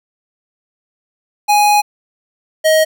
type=tone pair in turn; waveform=square; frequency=830.6 / 629.9 Hz; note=G#5 / D#5; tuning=0 / +21 cents; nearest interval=perfect fourth; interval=479 cents; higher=first; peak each=-9 dBFS; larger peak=neither; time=1.48-1.82 / 2.64-2.85 s; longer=first; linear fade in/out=20 ms; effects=none